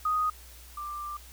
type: tone pair in turn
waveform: sine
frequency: 1244.5 / 1183.9 Hz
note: D#6 / D6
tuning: 0 / +14 cents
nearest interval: minor second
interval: 86 cents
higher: first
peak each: -24 / -34 dBFS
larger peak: first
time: 0.05-0.3 / 0.77-1.17 s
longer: second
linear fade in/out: 5 ms
effects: added 60 Hz sine -49 dBFS peak until 1.32 s + white hiss -52 dBFS RMS until 1.32 s